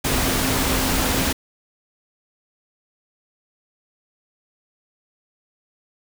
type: tone in noise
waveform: sine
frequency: 261.6 Hz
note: C4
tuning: in tune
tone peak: -27 dBFS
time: 0.04-1.33 s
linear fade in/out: 10 ms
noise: pink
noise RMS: -21 dBFS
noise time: 0.04-1.33 s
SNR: -9 dB
effects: none